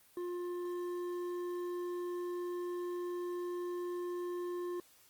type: tone with hard clipping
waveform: sine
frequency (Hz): 353.6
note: F4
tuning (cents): +22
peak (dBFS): -38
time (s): 0.17-4.8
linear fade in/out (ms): 2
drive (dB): 7
effects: white hiss -64 dBFS RMS until 5.09 s + Opus 24 kbps